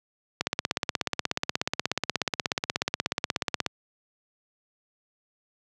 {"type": "click train", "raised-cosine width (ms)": 0.2, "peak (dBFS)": -7, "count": 55, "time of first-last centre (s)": [0.41, 3.663], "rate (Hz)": 16.6, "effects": ["high-pass 100 Hz 12 dB/octave"]}